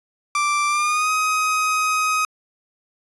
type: tone with pitch glide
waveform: 30% pulse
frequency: 1174.7 to 1259 Hz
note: D6 to D#6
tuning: 0 to +20 cents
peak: -15 dBFS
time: 0.35-2.25 s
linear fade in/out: 2 ms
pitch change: +120 cents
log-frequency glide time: 0.68-1.11 s
effects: resampled to 24000 Hz